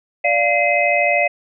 sine tone cluster, 584 / 697 / 2062 / 2540 Hz, D5 / F5 / C7 / D#7, -10 / -4 / -26 / +35 cents, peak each -19 dBFS, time 0.24-1.28 s, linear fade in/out 10 ms, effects none

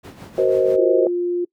brown noise with tremolo, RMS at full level -28 dBFS, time 0.03-0.77 s, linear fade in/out 20 ms, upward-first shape sine, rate 6.2 Hz, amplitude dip 60%
sine chord, C half-diminished seventh, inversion second, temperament just, 376.7 / 470.9 / 523.3 / 627.9 Hz, Gb4 / Bb4 / C5 / Eb5, +31 / +18 / 0 / +16 cents, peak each -18 / -20 / -18 / -23 dBFS, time 0.38-1.07 s, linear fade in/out 2 ms
sine tone, 351.7 Hz, F4, 12 cents sharp, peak -18 dBFS, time 0.78-1.45 s, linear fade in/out 10 ms
effects noise-tail reverb RT60 0.1 s tail -24 dB re dry + high-pass 150 Hz 12 dB/octave

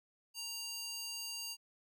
square tone with high-pass filter, 932.3 Hz, A#5, in tune, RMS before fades -43 dBFS, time 0.34-1.57 s, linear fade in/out 50 ms, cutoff 4200 Hz, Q 1.7, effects none

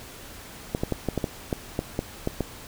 clicks, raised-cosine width 2 ms, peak -11 dBFS, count 11, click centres 0.749 / 0.835 / 0.923 / 1.087 / 1.177 / 1.242 / 1.528 / 1.791 / 1.991 / 2.274 / 2.407 s, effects pink hiss -43 dBFS RMS until 2.67 s

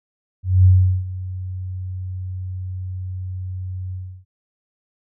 sine tone with ADSR envelope, 92.5 Hz, F#2, in tune, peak -7 dBFS, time 0.43-4.25 s, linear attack 220 ms, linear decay 390 ms, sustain -18 dB, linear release 320 ms, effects none

